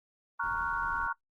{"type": "chord", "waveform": "sine", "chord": "Gb major seventh", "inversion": "first", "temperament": "equal", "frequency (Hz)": [932.3, 1108.7, 1396.9, 1480], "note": ["Bb5", "Db6", "F6", "Gb6"], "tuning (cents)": [0, 0, 0, 0], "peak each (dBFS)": -35, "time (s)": [0.39, 1.13], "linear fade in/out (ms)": 10}
{"type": "noise", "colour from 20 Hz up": "brown", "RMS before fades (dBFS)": -46, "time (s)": [0.43, 1.07], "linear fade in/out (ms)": 0}
{"effects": ["noise-tail reverb RT60 0.1 s tail -22 dB re dry", "Opus 24 kbps"]}